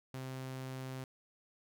sawtooth tone, 130.81 Hz, C3, in tune, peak -37 dBFS, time 0.14-1.04 s, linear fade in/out 2 ms, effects none

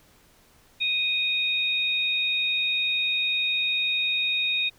sine tone pair together, 2489 / 3729 Hz, D#7 / A#7, 0 / 0 cents, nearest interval perfect fifth, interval 700 cents, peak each -25 dBFS, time 0.8-4.7 s, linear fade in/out 20 ms, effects pink hiss -58 dBFS RMS until 4.78 s

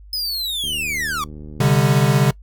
45% pulse linear sweep, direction down, 5110 to 1110 Hz, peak -21 dBFS, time 0.13-1.24 s, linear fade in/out 2 ms
click train, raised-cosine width 3 ms, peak -24 dBFS, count 86, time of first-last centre 0.64-1.764 s, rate 75.6 Hz
square chord, C suspended second, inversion none, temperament equal with one note detuned, 130.81 / 146.83 / 198.5 Hz, C3 / D3 / G3, 0 / 0 / +22 cents, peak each -17 / -17 / -22 dBFS, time 1.6-2.31 s, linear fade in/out 5 ms
effects noise-tail reverb RT60 0.1 s tail -22 dB re dry + added 50 Hz sine -39 dBFS peak until 2.42 s

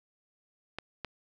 clicks, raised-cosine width 0.3 ms, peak -20 dBFS, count 2, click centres 0.786 / 1.047 s, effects none

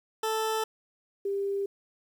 20% pulse / sine tone pair in turn, 440 / 397.2 Hz, A4 / G4, 0 / +23 cents, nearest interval major second, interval 177 cents, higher first, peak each -22 / -27 dBFS, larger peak first, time 0.23-0.64 / 1.25-1.66 s, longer neither, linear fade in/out 5 ms, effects 10-bit

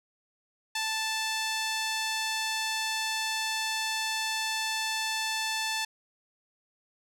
sawtooth tone with band-pass filter, 880 Hz, A5, in tune, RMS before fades -31 dBFS, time 0.75-5.85 s, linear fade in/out 5 ms, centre 4500 Hz, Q 0.7, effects none

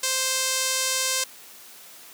sawtooth tone with band-pass filter, 523 Hz, C5, 1 cent flat, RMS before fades -25 dBFS, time 0.03-1.24 s, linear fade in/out 5 ms, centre 7200 Hz, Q 1.1, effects white hiss -46 dBFS RMS until 2.13 s + high-pass 200 Hz 12 dB/octave

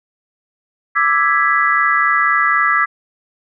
sine chord, E dominant seventh, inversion third, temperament equal, 1174.7 / 1318.5 / 1661.2 / 1975.5 Hz, D6 / E6 / G#6 / B6, 0 / 0 / 0 / 0 cents, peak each -17 dBFS, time 0.95-2.86 s, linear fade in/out 20 ms, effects none

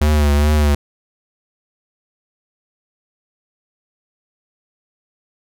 square tone with vibrato, 74 Hz, D2, 14 cents sharp, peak -12 dBFS, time 0.01-0.75 s, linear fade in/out 5 ms, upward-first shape triangle, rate 2.4 Hz, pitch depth 56 cents each way, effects none

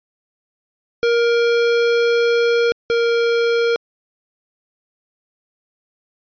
square tone pair in turn, 469.8 / 467.1 Hz, A#4 / A#4, +13 / +3 cents, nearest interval unison, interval 10 cents, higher first, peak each -14 / -15 dBFS, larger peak first, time 1.03-2.72 / 2.9-3.76 s, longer first, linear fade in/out 0 ms, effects resampled to 11025 Hz

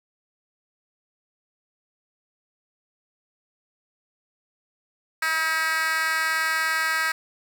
10% pulse tone with high-pass filter, 320.2 Hz, D#4, 50 cents sharp, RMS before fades -24 dBFS, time 5.22-7.12 s, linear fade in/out 5 ms, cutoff 1600 Hz, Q 2.1, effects none

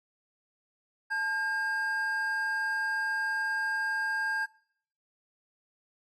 triangle tone pair together, 876.8 / 1610 Hz, A5 / G6, -6 / +46 cents, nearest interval major seventh, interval 1052 cents, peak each -35 / -27 dBFS, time 1.1-4.46 s, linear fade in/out 20 ms, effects noise-tail reverb RT60 0.6 s tail -21 dB re dry + AAC 32 kbps

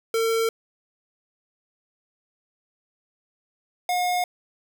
square tone pair in turn, 452.8 / 718.8 Hz, A4 / F5, +50 / +50 cents, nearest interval minor sixth, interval 800 cents, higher second, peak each -21 / -22 dBFS, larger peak first, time 0.14-0.49 / 3.89-4.24 s, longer neither, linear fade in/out 2 ms, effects none

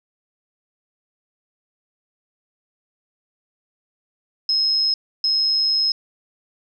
sine tone bursts at uneven times, 5150 Hz, E8, 41 cents flat, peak -16 dBFS, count 2, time 4.49-4.94 / 5.24-5.92 s, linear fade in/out 2 ms, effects none

